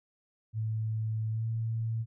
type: tone with pitch glide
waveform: sine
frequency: 110 to 113.03 Hz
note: A2 to A2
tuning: 0 to +47 cents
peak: -29 dBFS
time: 0.53-2.06 s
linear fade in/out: 50 ms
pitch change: +47 cents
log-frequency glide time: 1.31-1.45 s
effects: none